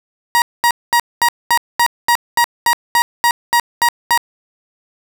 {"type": "tone bursts", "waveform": "30% pulse", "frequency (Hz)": 949, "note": "A#5", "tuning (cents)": 31, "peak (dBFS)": -7, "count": 14, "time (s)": [0.35, 4.176], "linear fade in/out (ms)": 0, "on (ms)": 69, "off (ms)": 220, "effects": []}